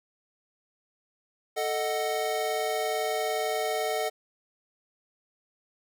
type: chord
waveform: square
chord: D# diminished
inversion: second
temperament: equal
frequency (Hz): 440 / 622.3 / 740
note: A4 / D#5 / F#5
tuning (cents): 0 / 0 / 0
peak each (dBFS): -32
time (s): 1.56-4.1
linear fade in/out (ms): 20
effects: none